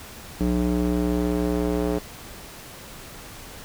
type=tone with band-pass filter sweep; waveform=square; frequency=60 Hz; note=B1; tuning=49 cents flat; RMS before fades=-23 dBFS; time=0.4-1.99 s; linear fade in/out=10 ms; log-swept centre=260 to 420 Hz; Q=1.5; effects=pink hiss -41 dBFS RMS until 3.64 s